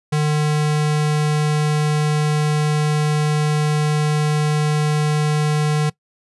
square tone, 150.8 Hz, D3, 46 cents sharp, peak -16 dBFS, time 0.12-5.9 s, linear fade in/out 10 ms, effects noise-tail reverb RT60 0.1 s tail -21 dB re dry + resampled to 24000 Hz

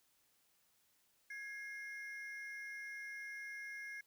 triangle ring-modulated tone, 1899 Hz, A#6, 32 cents sharp, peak -40 dBFS, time 1.3-4.01 s, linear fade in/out 5 ms, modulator 238 Hz, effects white hiss -75 dBFS RMS until 4.06 s

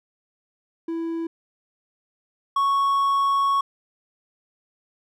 triangle tone pair in turn, 330.7 / 1108.2 Hz, E4 / C#6, +6 / -1 cents, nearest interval octave + major sixth, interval 2093 cents, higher second, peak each -23 / -16 dBFS, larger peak second, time 0.88-1.27 / 2.56-3.61 s, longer second, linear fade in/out 5 ms, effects none

